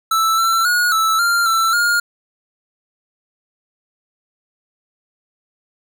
square tone with pitch steps, 1320 / 1344 / 1446 / 1315 / 1392 / 1336 / 1419 Hz, E6 / E6 / F#6 / E6 / F6 / E6 / F6, +2 / +33 / -40 / -5 / -6 / +23 / +27 cents, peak -14 dBFS, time 0.11-2 s, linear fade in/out 5 ms, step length 270 ms, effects none

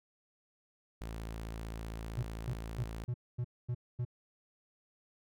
sawtooth tone, 55.5 Hz, A1, 16 cents sharp, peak -36 dBFS, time 1.01-3.04 s, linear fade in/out 0 ms
triangle tone bursts, 122 Hz, B2, 21 cents flat, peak -30 dBFS, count 7, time 2.17-4.051 s, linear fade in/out 10 ms, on 63 ms, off 240 ms
effects none

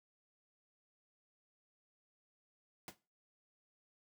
pink noise with exponential decay, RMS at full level -43 dBFS, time 2.88-2.97 s, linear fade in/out 1 ms, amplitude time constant 18 ms, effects noise-tail reverb RT60 0.3 s tail -17 dB re dry + high-pass 150 Hz 12 dB/octave

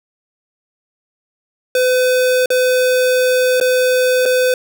square tone with dropouts, 506 Hz, B4, 42 cents sharp, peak -12 dBFS, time 1.75-4.54 s, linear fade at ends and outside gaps 2 ms, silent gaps 2.459-2.503 / 3.601-3.611 / 4.255-4.259 s, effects none

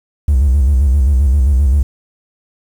triangle tone with vibrato, 68 Hz, C#2, 33 cents flat, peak -5 dBFS, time 0.28-1.83 s, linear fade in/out 5 ms, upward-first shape square, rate 7.6 Hz, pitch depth 120 cents each way, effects tanh soft clip ceiling -3 dBFS + 7-bit

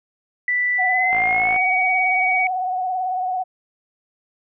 sine tone with pitch glide, 1975.5 to 2256 Hz, B6 to C#7, 0 to +30 cents, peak -17 dBFS, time 0.48-2.47 s, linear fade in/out 2 ms, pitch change +230 cents, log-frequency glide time 0.86-1.6 s
sine tone with vibrato, 740 Hz, F#5, in tune, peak -20 dBFS, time 0.78-3.44 s, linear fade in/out 20 ms, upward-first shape triangle, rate 18 Hz, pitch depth 51 cents each way
click train, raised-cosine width 0.5 ms, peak -15 dBFS, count 25, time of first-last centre 1.13-1.562 s, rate 55.6 Hz
effects none

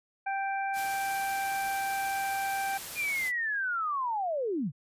harmonic tone, 784 Hz, G5, in tune, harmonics 1 / 2 / 3, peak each -30 / -36 / -40 dBFS, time 0.26-2.78 s, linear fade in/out 10 ms
white noise, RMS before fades -40 dBFS, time 0.73-3.32 s, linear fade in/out 50 ms
sine linear sweep, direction down, 2444 to 116.54 Hz, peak -28 dBFS, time 2.95-4.72 s, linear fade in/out 50 ms
effects resampled to 32000 Hz

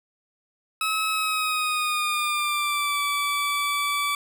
20% pulse tone with pitch glide, 1288 to 1154.1 Hz, E6 to D6, -41 to -31 cents, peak -18 dBFS, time 0.81-4.15 s, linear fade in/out 2 ms, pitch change -190 cents, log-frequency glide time 1.1-3.01 s, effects none

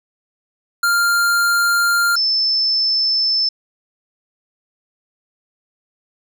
square / sine tone pair in turn, 1396.9 / 5274 Hz, F6 / E8, 0 / 0 cents, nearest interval octave + major seventh, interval 2300 cents, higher second, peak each -14 dBFS, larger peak neither, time 0.83-2.16 / 2.16-3.49 s, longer neither, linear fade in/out 5 ms, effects none

